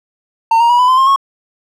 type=tone with pitch steps; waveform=triangle; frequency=909 / 937.8 / 967.5 / 998.2 / 1029.8 / 1062.4 / 1096.1 Hz; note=A#5 / A#5 / B5 / B5 / C6 / C6 / C#6; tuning=-44 / +10 / -36 / +18 / -28 / +26 / -20 cents; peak=-5 dBFS; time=0.51-1.161 s; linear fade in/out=5 ms; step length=93 ms; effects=none